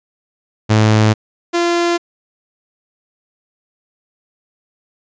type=tone pair in turn; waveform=sawtooth; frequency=108.4 / 344.1 Hz; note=A2 / F4; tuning=-25 / -26 cents; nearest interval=octave + minor sixth; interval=1999 cents; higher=second; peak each=-5 / -9 dBFS; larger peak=first; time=0.69-1.14 / 1.53-1.98 s; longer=neither; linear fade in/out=20 ms; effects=resampled to 16000 Hz